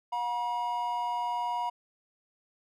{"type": "tone pair together", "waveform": "triangle", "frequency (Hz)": [719.2, 960], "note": ["F#5", "B5"], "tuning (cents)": [-49, -49], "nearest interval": "perfect fourth", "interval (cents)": 500, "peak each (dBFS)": [-33, -28], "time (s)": [0.12, 1.7], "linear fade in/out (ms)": 10, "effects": []}